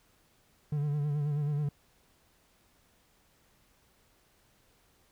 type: tone with vibrato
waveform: triangle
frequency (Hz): 146.83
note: D3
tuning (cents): 0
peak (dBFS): -26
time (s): 0.72-1.69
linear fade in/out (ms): 5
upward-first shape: sine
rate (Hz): 9.3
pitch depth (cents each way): 50
effects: pink hiss -67 dBFS RMS until 5.11 s